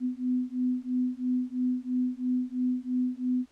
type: beating tone pair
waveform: sine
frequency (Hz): 250 / 253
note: B3 / B3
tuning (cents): +21 / +42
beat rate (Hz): 3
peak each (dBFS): -29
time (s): 0-3.46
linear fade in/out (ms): 50
effects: pink hiss -65 dBFS RMS until 3.51 s + low-pass 8000 Hz 12 dB/octave